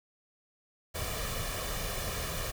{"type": "noise with comb filter", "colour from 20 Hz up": "pink", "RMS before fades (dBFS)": -35, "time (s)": [0.94, 2.52], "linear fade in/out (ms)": 20, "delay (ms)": 1.7, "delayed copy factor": 0.6, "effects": []}